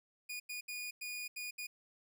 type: tone bursts at uneven times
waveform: sawtooth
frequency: 2452 Hz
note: D#7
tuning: 26 cents flat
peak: -37 dBFS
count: 6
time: 0.29-0.4 / 0.49-0.61 / 0.68-0.91 / 1.01-1.28 / 1.36-1.51 / 1.58-1.67 s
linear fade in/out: 10 ms
effects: none